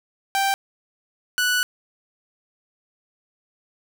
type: tone pair in turn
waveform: sawtooth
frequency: 784 / 1480 Hz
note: G5 / F#6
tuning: 0 / 0 cents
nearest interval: major seventh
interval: 1100 cents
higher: second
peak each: -15 dBFS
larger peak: neither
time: 0.35-0.54 / 1.38-1.63 s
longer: second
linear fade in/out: 0 ms
effects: none